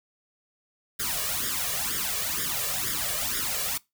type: noise with flanger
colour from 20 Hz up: white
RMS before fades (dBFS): -29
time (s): 0.99-3.78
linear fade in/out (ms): 10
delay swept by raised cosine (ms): 0.57 to 1.77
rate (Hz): 2.1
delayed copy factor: +0.9
effects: noise-tail reverb RT60 0.2 s tail -22 dB re dry